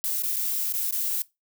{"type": "noise with dropouts", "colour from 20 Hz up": "violet", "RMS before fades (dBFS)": -27, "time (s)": [0.04, 1.22], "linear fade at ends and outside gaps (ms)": 0, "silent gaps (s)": [[0.222, 0.235], [0.361, 0.366], [0.724, 0.738], [0.909, 0.925]], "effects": ["noise-tail reverb RT60 0.2 s tail -20 dB re dry"]}